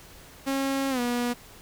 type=tone with pitch glide; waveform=sawtooth; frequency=271.9 to 242.2 Hz; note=C#4 to B3; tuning=-33 to -34 cents; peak=-21 dBFS; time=0.46-1.34 s; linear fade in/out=20 ms; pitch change=-201 cents; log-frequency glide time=0.9-1 s; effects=pink hiss -49 dBFS RMS until 1.61 s